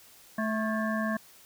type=harmonic tone with a mistuned harmonic; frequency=218.2 Hz; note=A3; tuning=14 cents flat; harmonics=1 / 3 / 5 / 7 / 8; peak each=-29 / -34 / -36 / -37 / -38 dBFS; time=0.38-1.17 s; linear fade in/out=5 ms; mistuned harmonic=7; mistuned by=+92 cents; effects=white hiss -55 dBFS RMS until 1.45 s